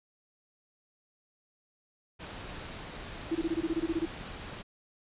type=noise; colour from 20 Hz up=pink; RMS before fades=-42 dBFS; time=2.19-4.63 s; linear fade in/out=20 ms
type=tone bursts; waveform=sine; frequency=328.4 Hz; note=E4; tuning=6 cents flat; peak=-26 dBFS; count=12; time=3.31-4.057 s; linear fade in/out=10 ms; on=43 ms; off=21 ms
effects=resampled to 8000 Hz